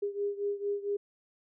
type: beating tone pair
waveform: sine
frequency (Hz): 404.4 / 408.8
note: G#4 / G#4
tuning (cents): -46 / -27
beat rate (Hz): 4.4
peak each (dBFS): -32 / -35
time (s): 0.02-0.97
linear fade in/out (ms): 10
effects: none